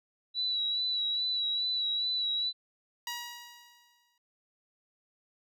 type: tone with vibrato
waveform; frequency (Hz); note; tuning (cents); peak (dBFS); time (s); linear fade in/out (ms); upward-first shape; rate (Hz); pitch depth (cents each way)
sine; 3929; B7; -10; -28; 0.34-2.53; 50; sine; 2.4; 31
type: tone with exponential decay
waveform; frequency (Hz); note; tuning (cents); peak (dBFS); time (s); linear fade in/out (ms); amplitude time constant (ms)
10% pulse; 957; A#5; +45; -25; 3.07-4.18; 2; 240
effects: none